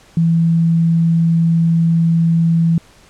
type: tone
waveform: sine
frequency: 165.9 Hz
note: E3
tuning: 11 cents sharp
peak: -10 dBFS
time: 0.17-2.78 s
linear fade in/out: 2 ms
effects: pink hiss -47 dBFS RMS until 3.09 s + low-pass 9000 Hz 12 dB/octave